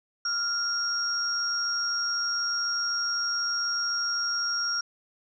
sine tone pair together, 1396.9 / 5588 Hz, F6 / F8, 0 / 0 cents, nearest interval 2 octaves, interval 2400 cents, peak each -30 / -27 dBFS, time 0.25-4.81 s, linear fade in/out 5 ms, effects none

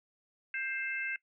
harmonic tone, 527 Hz, C5, 12 cents sharp, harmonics 3 / 4 / 5, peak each -37 / -38 / -39 dBFS, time 0.54-1.16 s, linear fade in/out 2 ms, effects noise-tail reverb RT60 0.1 s tail -20 dB re dry

